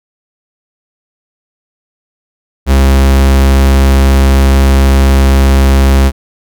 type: tone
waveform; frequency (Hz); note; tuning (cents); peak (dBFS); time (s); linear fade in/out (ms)
45% pulse; 67.4; C#2; -48; -4; 2.66-6.12; 50
effects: none